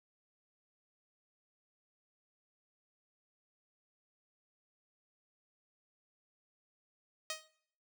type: tone with exponential decay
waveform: 5% pulse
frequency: 627 Hz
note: D#5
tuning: 13 cents sharp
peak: -23 dBFS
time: 7.3-7.48 s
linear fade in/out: 2 ms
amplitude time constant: 38 ms
effects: noise-tail reverb RT60 0.6 s tail -18 dB re dry